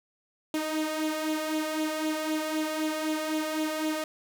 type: tone with flanger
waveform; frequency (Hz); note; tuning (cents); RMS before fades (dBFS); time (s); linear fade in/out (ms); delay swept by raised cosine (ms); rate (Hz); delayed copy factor
sawtooth; 311.1; D#4; 0; -30; 0.54-4.04; 2; 0.28 to 1.78; 3.9; +0.55
effects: none